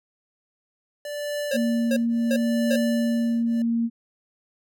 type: tone with tremolo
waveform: square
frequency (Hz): 585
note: D5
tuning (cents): -7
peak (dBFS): -26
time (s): 1.05-3.62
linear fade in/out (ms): 2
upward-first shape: triangle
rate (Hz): 0.73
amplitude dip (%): 100
type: tone bursts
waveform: square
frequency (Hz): 543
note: C#5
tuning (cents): -36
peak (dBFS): -23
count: 4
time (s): 1.51-2.762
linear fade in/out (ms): 5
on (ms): 58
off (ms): 340
type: tone with pitch glide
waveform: sine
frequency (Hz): 233.1 to 231.6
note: A#3 to A#3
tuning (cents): 0 to -11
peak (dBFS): -20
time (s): 1.53-3.9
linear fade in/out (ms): 50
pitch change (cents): -11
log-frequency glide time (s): 3.21-3.78
effects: none